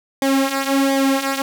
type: tone with flanger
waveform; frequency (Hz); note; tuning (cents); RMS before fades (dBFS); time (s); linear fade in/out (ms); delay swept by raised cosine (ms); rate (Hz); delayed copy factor
sawtooth; 272.2; C#4; -31; -18; 0.22-1.42; 2; 0.72 to 4.02; 1.4; -0.7
effects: none